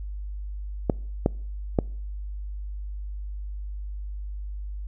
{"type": "clicks", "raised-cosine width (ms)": 2, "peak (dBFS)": -6, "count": 3, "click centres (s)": [0.898, 1.261, 1.788], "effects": ["noise-tail reverb RT60 0.6 s tail -26 dB re dry", "added 50 Hz sine -31 dBFS peak until 4.87 s"]}